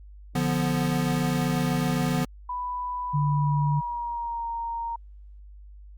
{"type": "chord", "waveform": "square", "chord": "B diminished", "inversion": "first", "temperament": "equal", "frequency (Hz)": [146.83, 174.61, 246.9], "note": ["D3", "F3", "B3"], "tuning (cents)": [0, 0, 0], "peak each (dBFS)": -28, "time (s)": [0.35, 2.25], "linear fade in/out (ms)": 5}
{"type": "tone with pitch glide", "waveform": "sine", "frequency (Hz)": [990, 929.1], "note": ["B5", "A#5"], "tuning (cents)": [4, -6], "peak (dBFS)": -28, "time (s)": [2.49, 4.96], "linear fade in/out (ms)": 5, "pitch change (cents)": -110, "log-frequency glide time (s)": [3.22, 4.46]}
{"type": "tone", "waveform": "sine", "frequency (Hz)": 146.83, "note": "D3", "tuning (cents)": 0, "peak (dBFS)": -21, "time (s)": [3.13, 3.81], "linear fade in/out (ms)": 20}
{"effects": ["added 50 Hz sine -43 dBFS peak until 5.97 s", "Opus 48 kbps"]}